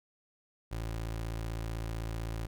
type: tone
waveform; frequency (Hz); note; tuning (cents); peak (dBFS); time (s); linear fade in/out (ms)
25% pulse; 55.8; A1; +25; -31; 0.71-2.47; 10
effects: none